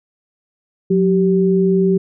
sine tone pair together, 182.1 / 386.6 Hz, F#3 / G4, -27 / -24 cents, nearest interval octave + minor second, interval 1303 cents, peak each -14 dBFS, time 0.9-1.98 s, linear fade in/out 10 ms, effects none

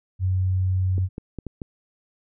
sine tone, 93.1 Hz, F#2, 11 cents sharp, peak -19 dBFS, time 0.19-1.09 s, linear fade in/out 50 ms
clicks, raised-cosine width 3 ms, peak -19 dBFS, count 5, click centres 0.981 / 1.181 / 1.387 / 1.467 / 1.618 s
effects none

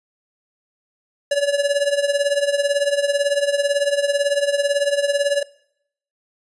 square tone with tremolo, 570 Hz, C#5, 48 cents sharp, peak -14 dBFS, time 1.31-5.43 s, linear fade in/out 5 ms, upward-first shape triangle, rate 18 Hz, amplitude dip 85%, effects noise-tail reverb RT60 0.7 s tail -22 dB re dry + resampled to 24000 Hz

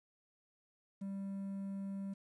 triangle tone with quantisation, 196 Hz, G3, in tune, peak -37 dBFS, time 1.01-2.14 s, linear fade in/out 10 ms, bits 11, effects resampled to 22050 Hz

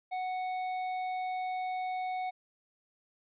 sine tone with tanh clipping, 740 Hz, F#5, in tune, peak -34 dBFS, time 0.11-2.31 s, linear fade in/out 20 ms, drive 11 dB, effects resampled to 8000 Hz

